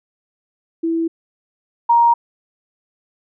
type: tone pair in turn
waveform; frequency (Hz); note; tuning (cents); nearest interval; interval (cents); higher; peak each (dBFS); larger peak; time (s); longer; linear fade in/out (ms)
sine; 329.6 / 939; E4 / A#5; 0 / +12; octave + tritone; 1812; second; -16 / -9; second; 0.83-1.08 / 1.89-2.14; neither; 10
effects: none